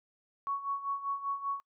sine tone with tremolo, 1114 Hz, C#6, 8 cents sharp, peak -29 dBFS, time 0.47-1.6 s, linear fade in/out 0 ms, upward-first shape sine, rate 5.1 Hz, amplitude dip 75%, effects noise-tail reverb RT60 0.1 s tail -26 dB re dry

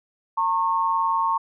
sine tone pair together, 910 / 1088.8 Hz, A#5 / C#6, -42 / -31 cents, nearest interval minor third, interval 311 cents, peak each -22 dBFS, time 0.37-1.38 s, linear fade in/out 10 ms, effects none

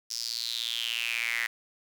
sawtooth tone with high-pass filter sweep, 116.54 Hz, A#2, in tune, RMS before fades -32 dBFS, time 0.1-1.47 s, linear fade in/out 10 ms, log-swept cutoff 5400 to 1900 Hz, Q 6.8, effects none

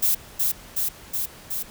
violet noise with echo, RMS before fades -20 dBFS, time 0.02-0.15 s, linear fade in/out 10 ms, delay 370 ms, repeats 4, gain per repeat -2 dB, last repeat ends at 1.63 s, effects pink hiss -45 dBFS RMS until 1.7 s

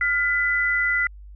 sine tone pair together, 1414.2 / 2000 Hz, F6 / B6, +21 / +21 cents, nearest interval tritone, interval 600 cents, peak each -24 / -20 dBFS, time 0.01-1.07 s, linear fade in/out 2 ms, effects added 50 Hz sine -39 dBFS peak until 1.35 s

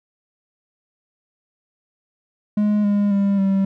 triangle tone with pitch steps, 209 / 204 / 199.1 / 194.33 Hz, G#3 / G#3 / G3 / G3, +11 / -31 / +27 / -15 cents, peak -13 dBFS, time 2.57-3.65 s, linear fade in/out 5 ms, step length 270 ms, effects none

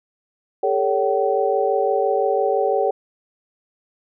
sine tone cluster, 402.3 / 448.2 / 563 / 764 Hz, G4 / A4 / C#5 / G5, +45 / +32 / +27 / -45 cents, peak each -22 dBFS, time 0.63-2.91 s, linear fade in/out 5 ms, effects none

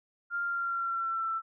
sine tone with pitch glide, 1396.9 to 1333.8 Hz, F6 to E6, 0 to +20 cents, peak -29 dBFS, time 0.3-1.42 s, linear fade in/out 50 ms, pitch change -80 cents, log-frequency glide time 0.43-1.3 s, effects none

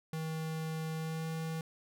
square tone with pitch glide, 159.4 to 161.16 Hz, D#3 to E3, +42 to -39 cents, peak -36 dBFS, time 0.13-1.61 s, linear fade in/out 2 ms, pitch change +19 cents, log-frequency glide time 0.95-1.27 s, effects none

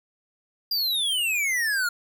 square exponential sweep, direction down, 4858 to 1396.9 Hz, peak -23 dBFS, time 0.71-1.89 s, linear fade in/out 5 ms, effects none

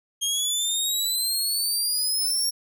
20% pulse exponential sweep, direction up, 3220 to 5588 Hz, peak -17 dBFS, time 0.21-2.51 s, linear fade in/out 20 ms, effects none

